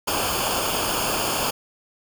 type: noise with comb filter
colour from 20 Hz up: pink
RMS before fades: -24 dBFS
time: 0.07-1.51 s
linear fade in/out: 10 ms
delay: 0.51 ms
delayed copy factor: -0.75
effects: none